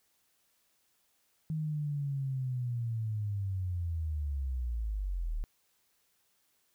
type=linear sweep; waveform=sine; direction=down; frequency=158.5 to 35.98 Hz; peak=-31 dBFS; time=1.5-5.44 s; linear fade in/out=0 ms; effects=white hiss -73 dBFS RMS until 6.74 s